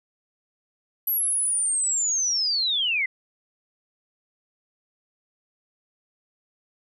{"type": "linear sweep", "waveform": "sine", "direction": "down", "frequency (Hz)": [11840, 1991], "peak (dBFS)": -21, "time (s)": [1.07, 3.06], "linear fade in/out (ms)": 5, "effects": []}